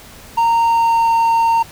triangle tone with pitch glide, 924 to 917.1 Hz, A#5 to A#5, -16 to -29 cents, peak -9 dBFS, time 0.37-1.63 s, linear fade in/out 10 ms, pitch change -13 cents, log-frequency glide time 0.61-1.09 s, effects pink hiss -39 dBFS RMS until 1.71 s

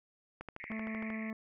click train, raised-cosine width 0.5 ms, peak -28 dBFS, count 10, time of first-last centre 0.41-1.102 s, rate 13 Hz
white band-pass noise, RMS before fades -47 dBFS, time 0.6-1.3 s, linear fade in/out 0 ms, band 1900 to 2300 Hz, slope 96 dB/octave
harmonic tone, 220 Hz, A3, in tune, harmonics 1 / 2 / 3 / 4 / 5 / 6 / 8 / 9 / 10, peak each -37 / -52 / -49 / -61 / -53 / -62 / -55 / -58 / -58 dBFS, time 0.7-1.33 s, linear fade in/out 2 ms
effects none

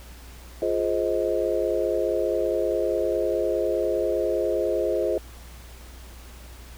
sine chord, F minor seventh, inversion none, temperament just, 349.2 / 419.1 / 523.8 / 628.6 Hz, F4 / Ab4 / C5 / Eb5, 0 / +16 / +2 / +18 cents, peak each -27 dBFS, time 0.62-5.18 s, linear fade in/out 2 ms, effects added 60 Hz sine -42 dBFS peak until 6.77 s + pink hiss -48 dBFS RMS until 6.77 s

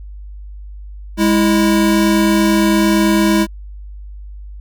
square tone pair together, 206.1 / 327.2 Hz, G#3 / E4, -13 / -13 cents, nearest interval minor sixth, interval 800 cents, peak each -14 dBFS, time 1.17-3.47 s, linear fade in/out 50 ms, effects added 50 Hz sine -29 dBFS peak until 4.6 s

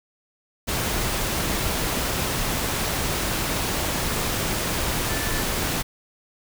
sine tone in noise, 1753 Hz, A6, 7 cents flat, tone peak -33 dBFS, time 5.08-5.43 s, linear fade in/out 20 ms, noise pink, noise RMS -25 dBFS, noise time 0.67-5.83 s, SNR -11 dB, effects none

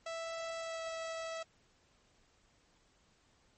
sawtooth tone with pitch glide, 659.3 to 653.2 Hz, E5 to E5, 0 to -16 cents, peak -35 dBFS, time 0.06-1.43 s, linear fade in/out 5 ms, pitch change -16 cents, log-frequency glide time 0.57-0.83 s, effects pink hiss -70 dBFS RMS until 3.57 s + MP3 32 kbps

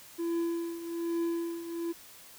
triangle tone with tremolo, 337.2 Hz, E4, 39 cents sharp, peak -25 dBFS, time 0.18-1.93 s, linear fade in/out 20 ms, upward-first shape triangle, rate 1.2 Hz, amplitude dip 75%, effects white hiss -52 dBFS RMS until 2.38 s

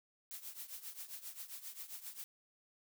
blue noise with tremolo, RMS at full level -45 dBFS, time 0.31-2.24 s, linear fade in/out 0 ms, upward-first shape triangle, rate 7.5 Hz, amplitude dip 85%, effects none

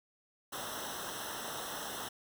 pink noise with comb filter, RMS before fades -41 dBFS, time 0.52-2.09 s, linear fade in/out 10 ms, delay 0.43 ms, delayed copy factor -1, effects none

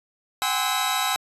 sawtooth tone cluster, 752 / 813 / 1033 / 1299 / 3864 Hz, F#5 / G#5 / C6 / E6 / B7, +28 / -37 / -22 / -26 / -39 cents, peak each -25 dBFS, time 0.42-1.16 s, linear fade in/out 0 ms, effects resampled to 32000 Hz

